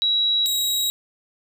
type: tone pair in turn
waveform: sine / sawtooth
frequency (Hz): 3880 / 3833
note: B7 / A#7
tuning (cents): -31 / +47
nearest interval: unison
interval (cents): 22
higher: first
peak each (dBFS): -17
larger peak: neither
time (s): 0.02-0.46 / 0.46-0.9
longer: neither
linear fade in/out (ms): 0
effects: none